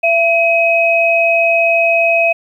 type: tone pair together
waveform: sine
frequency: 672 / 2537 Hz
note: E5 / D#7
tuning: +33 / +33 cents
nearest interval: octave + major seventh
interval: 2300 cents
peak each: -12 dBFS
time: 0.03-2.33 s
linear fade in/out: 10 ms
effects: 8-bit